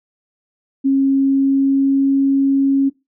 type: tone with pitch glide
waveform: sine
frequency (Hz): 271.7 to 273.7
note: C#4 to C#4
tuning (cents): -35 to -22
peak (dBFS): -11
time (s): 0.84-2.9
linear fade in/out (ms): 20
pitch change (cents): +13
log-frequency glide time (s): 1.06-2.14
effects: noise-tail reverb RT60 0.2 s tail -17 dB re dry